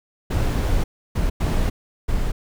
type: noise bursts at uneven times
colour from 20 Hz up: brown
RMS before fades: -20 dBFS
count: 4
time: 0.3-0.84 / 1.15-1.3 / 1.4-1.7 / 2.08-2.32 s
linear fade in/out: 10 ms
effects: none

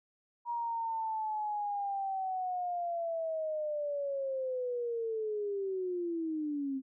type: linear sweep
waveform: sine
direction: down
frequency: 954 to 261.6 Hz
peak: -32 dBFS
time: 0.45-6.82 s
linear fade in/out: 50 ms
effects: none

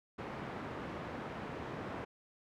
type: band-pass noise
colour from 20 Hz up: pink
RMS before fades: -43 dBFS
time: 0.18-2.05 s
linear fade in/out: 10 ms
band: 120 to 1600 Hz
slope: 12 dB/octave
effects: none

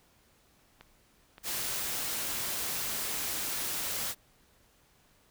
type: click train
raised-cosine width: 0.3 ms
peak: -32 dBFS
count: 4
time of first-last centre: 0.81-2.524 s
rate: 1.75 Hz
type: noise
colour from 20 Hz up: white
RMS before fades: -34 dBFS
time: 1.43-4.15 s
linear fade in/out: 50 ms
effects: pink hiss -65 dBFS RMS until 5.3 s

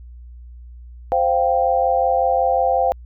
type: chord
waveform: sine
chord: C suspended fourth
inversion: none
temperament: equal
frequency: 523.3 / 698.5 / 784 Hz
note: C5 / F5 / G5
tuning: 0 / 0 / 0 cents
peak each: -19 dBFS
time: 1.12-2.92 s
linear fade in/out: 0 ms
effects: added 60 Hz sine -36 dBFS peak until 3.05 s

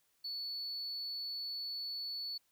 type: tone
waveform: triangle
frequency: 4440 Hz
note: C#8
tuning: 2 cents sharp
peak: -36 dBFS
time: 0.24-2.38 s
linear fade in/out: 10 ms
effects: tanh soft clip ceiling -34 dBFS + white hiss -75 dBFS RMS until 2.51 s

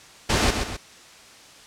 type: noise with echo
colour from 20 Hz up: pink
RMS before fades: -20 dBFS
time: 0.29-0.51 s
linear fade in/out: 10 ms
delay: 130 ms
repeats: 2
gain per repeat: -6 dB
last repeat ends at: 0.77 s
effects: white hiss -47 dBFS RMS until 1.66 s + low-pass 7000 Hz 12 dB/octave

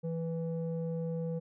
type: tone with low-pass filter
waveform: square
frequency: 164.81 Hz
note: E3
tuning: in tune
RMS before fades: -35 dBFS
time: 0.03-1.4 s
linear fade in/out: 20 ms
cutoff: 420 Hz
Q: 4.5
effects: none

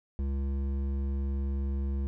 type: tone with hard clipping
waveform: sine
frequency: 68.5 Hz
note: C#2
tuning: 20 cents flat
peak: -30 dBFS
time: 0.19-2.07 s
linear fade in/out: 0 ms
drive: 10 dB
effects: none

